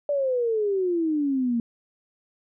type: exponential sweep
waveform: sine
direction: down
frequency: 587.3 to 229.2 Hz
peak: -21 dBFS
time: 0.09-1.6 s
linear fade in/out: 2 ms
effects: none